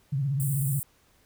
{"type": "tone with vibrato", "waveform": "sine", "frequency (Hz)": 137.9, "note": "C#3", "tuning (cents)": -9, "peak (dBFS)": -24, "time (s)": [0.12, 0.8], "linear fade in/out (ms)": 10, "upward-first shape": "sine", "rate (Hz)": 16, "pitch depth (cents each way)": 110}
{"type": "high-pass noise", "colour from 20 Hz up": "pink", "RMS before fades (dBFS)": -35, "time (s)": [0.4, 0.83], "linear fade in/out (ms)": 0, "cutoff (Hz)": 8000, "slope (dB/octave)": 96}
{"effects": ["pink hiss -63 dBFS RMS until 1.25 s"]}